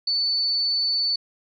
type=tone; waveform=sine; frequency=4491 Hz; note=C#8; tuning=22 cents sharp; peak=-20 dBFS; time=0.07-1.16 s; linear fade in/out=5 ms; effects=none